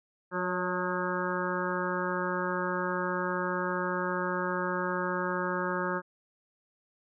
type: harmonic tone with a mistuned harmonic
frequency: 180.5 Hz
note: F#3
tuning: 43 cents flat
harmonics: 1 / 2 / 3 / 5 / 6 / 7 / 8 / 9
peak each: -36 / -35 / -36 / -37 / -39 / -36 / -39 / -37 dBFS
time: 0.31-6.02 s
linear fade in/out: 50 ms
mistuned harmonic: 3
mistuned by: +30 cents
effects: none